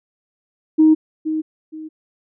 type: tone with echo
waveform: sine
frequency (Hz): 313.3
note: D#4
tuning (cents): +12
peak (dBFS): -7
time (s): 0.78-0.95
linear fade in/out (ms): 20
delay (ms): 470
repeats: 2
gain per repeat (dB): -11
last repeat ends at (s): 1.89
effects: tanh soft clip ceiling -3 dBFS